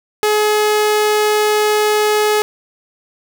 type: tone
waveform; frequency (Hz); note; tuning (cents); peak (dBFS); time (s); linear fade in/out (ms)
sawtooth; 423.4; G#4; +33; -8; 0.23-2.42; 0
effects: none